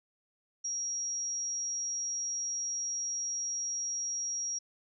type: tone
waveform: sine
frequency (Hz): 5660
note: F8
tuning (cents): +22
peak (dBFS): -32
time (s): 0.64-4.59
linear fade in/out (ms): 10
effects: none